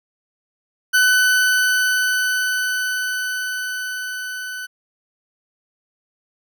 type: tone with level ramp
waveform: 40% pulse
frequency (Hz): 1503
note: F#6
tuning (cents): +27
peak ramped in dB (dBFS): -11 to -27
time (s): 0.93-4.67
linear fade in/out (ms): 20
effects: none